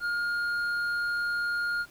triangle tone with hard clipping, 1418 Hz, F6, 26 cents sharp, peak -28 dBFS, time 0-1.86 s, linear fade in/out 50 ms, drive 8 dB, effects pink hiss -55 dBFS RMS until 1.9 s

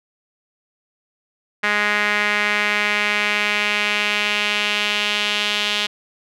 sawtooth tone with band-pass filter sweep, 207.8 Hz, G#3, 1 cent sharp, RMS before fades -20 dBFS, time 1.63-5.87 s, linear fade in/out 10 ms, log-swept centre 1900 to 3200 Hz, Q 2.6, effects none

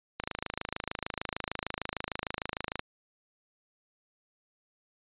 click train, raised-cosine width 0.3 ms, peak -16 dBFS, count 70, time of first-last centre 0.2-2.794 s, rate 26.6 Hz, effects resampled to 8000 Hz

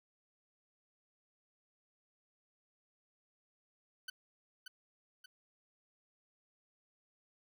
20% pulse tone with echo, 1506 Hz, F#6, 30 cents sharp, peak -36 dBFS, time 4.08-4.1 s, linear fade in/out 5 ms, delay 580 ms, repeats 2, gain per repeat -6 dB, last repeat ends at 5.26 s, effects none

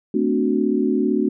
sine chord, D dominant seventh, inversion second, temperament equal with one note detuned, 220 / 255.9 / 293.7 / 370 Hz, A3 / C4 / D4 / F#4, 0 / -38 / 0 / 0 cents, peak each -22 dBFS, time 0.14-1.29 s, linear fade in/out 5 ms, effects none

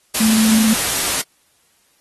sine tone in noise, 220 Hz, A3, in tune, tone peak -12 dBFS, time 0.2-0.74 s, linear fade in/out 10 ms, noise white, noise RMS -19 dBFS, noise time 0.14-1.22 s, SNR +4 dB, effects white hiss -59 dBFS RMS until 2 s + AAC 32 kbps

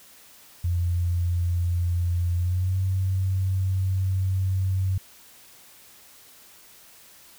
sine tone with pitch glide, 87.2 to 94.54 Hz, F2 to F#2, -2 to +38 cents, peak -21 dBFS, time 0.64-4.98 s, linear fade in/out 5 ms, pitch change +140 cents, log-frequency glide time 2.36-2.78 s, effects white hiss -51 dBFS RMS until 7.38 s

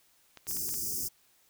clicks, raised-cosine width 0.2 ms, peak -29 dBFS, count 6, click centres 0.373 / 0.469 / 0.511 / 0.569 / 0.691 / 0.742 s
white band-stop noise, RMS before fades -34 dBFS, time 0.47-1.09 s, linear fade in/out 20 ms, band 430 to 4900 Hz, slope 96 dB/octave
effects white hiss -66 dBFS RMS until 1.49 s

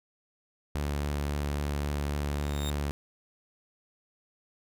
sawtooth tone with vibrato, 72.5 Hz, D2, 22 cents flat, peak -25 dBFS, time 0.75-2.91 s, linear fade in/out 0 ms, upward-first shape triangle, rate 3.7 Hz, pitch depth 14 cents each way
sawtooth tone with exponential growth, 3691 Hz, A#7, 18 cents flat, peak -31 dBFS, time 2.28-2.7 s, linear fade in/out 2 ms, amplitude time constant 90 ms
effects none

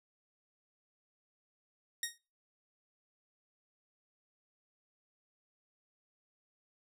10% pulse tone with exponential decay, 1869 Hz, A#6, 4 cents sharp, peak -22 dBFS, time 2.03-2.18 s, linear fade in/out 2 ms, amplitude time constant 32 ms, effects noise-tail reverb RT60 0.3 s tail -21 dB re dry

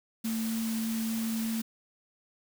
sine tone in noise, 224.6 Hz, A3, 36 cents sharp, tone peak -29 dBFS, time 0.24-1.62 s, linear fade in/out 10 ms, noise white, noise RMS -40 dBFS, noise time 0.24-1.62 s, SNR +8 dB, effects none

